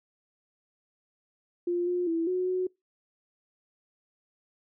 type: tone with pitch steps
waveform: sine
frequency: 349.9 / 356.1 / 330.6 / 365.8 / 368.2 Hz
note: F4 / F4 / E4 / F#4 / F#4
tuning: +3 / +34 / +5 / -20 / -8 cents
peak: -25 dBFS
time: 1.67-2.67 s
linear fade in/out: 5 ms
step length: 200 ms
effects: noise-tail reverb RT60 0.2 s tail -25 dB re dry